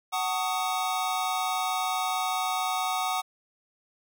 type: chord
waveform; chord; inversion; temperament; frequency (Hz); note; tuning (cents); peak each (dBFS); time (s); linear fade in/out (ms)
square; D# half-diminished seventh; first; just; 746.7 / 896 / 1120.1 / 1244.5; F#5 / A5 / C#6 / D#6; +16 / +31 / +18 / 0; -30 / -36 / -36 / -33; 0.12-3.22; 20
effects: none